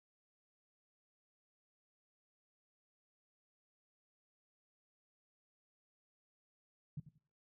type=tone with echo; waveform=sine; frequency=146.83 Hz; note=D3; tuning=in tune; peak=-39 dBFS; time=6.97-7 s; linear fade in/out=5 ms; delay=91 ms; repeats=2; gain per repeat=-12 dB; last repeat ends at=7.182 s; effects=noise-tail reverb RT60 0.5 s tail -20 dB re dry